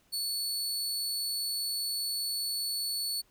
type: tone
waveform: sawtooth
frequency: 4435 Hz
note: C#8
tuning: in tune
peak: -28 dBFS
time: 0.12-3.22 s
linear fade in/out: 20 ms
effects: pink hiss -67 dBFS RMS until 3.3 s